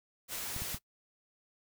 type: noise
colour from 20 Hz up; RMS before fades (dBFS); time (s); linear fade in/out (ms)
white; -39; 0.28-0.79; 50
type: clicks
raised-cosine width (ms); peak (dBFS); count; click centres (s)
5; -29; 3; 0.564 / 0.62 / 0.745
effects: noise-tail reverb RT60 0.1 s tail -22 dB re dry